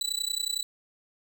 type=tone with amplitude modulation; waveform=30% pulse; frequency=3956 Hz; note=B7; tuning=2 cents sharp; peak=-22 dBFS; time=0.01-0.63 s; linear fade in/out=2 ms; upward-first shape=sine; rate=30.9 Hz; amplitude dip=95%; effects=none